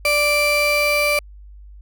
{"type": "tone pair together", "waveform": "35% pulse", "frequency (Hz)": [587.3, 2349], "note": ["D5", "D7"], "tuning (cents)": [0, 0], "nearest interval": "2 octaves", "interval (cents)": 2400, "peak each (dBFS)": -17, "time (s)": [0.05, 1.19], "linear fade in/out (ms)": 2, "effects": ["added 50 Hz sine -38 dBFS peak until 1.81 s"]}